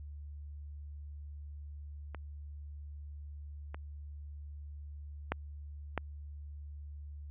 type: clicks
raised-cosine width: 0.5 ms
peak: -28 / -28 / -16 / -17 dBFS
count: 4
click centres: 2.147 / 3.745 / 5.32 / 5.977 s
effects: added 73 Hz sine -43 dBFS peak until 7.3 s + resampled to 8000 Hz